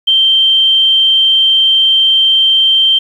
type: tone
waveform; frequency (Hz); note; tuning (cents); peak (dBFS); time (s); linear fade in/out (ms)
sine; 3136; G7; 0; -6; 0.07-2.99; 10
effects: 7-bit